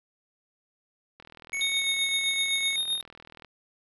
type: click train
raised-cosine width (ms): 0.3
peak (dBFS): -30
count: 92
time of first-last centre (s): 1.2-3.447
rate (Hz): 40.5
type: tone with pitch glide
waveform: square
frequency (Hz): 2217 to 2199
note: C#7 to C#7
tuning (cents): 0 to -14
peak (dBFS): -29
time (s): 1.53-2.76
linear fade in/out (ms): 2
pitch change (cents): -14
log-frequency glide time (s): 1.78-1.86
type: tone with tremolo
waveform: square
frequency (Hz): 3698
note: A#7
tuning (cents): -15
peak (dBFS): -24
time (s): 1.61-3.01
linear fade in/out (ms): 0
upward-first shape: triangle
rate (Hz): 7.8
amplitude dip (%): 70
effects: resampled to 32000 Hz